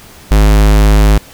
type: tone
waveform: square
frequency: 52 Hz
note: G#1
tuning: 3 cents sharp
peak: -5 dBFS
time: 0.31-1.18 s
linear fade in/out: 5 ms
effects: pink hiss -37 dBFS RMS until 1.33 s